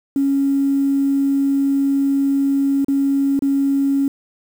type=tone with dropouts; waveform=triangle; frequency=276.4 Hz; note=C#4; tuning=5 cents flat; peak=-10 dBFS; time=0.16-4.08 s; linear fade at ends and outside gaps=2 ms; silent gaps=2.846-2.883 / 3.392-3.422 s; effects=tanh soft clip ceiling -12 dBFS + 7-bit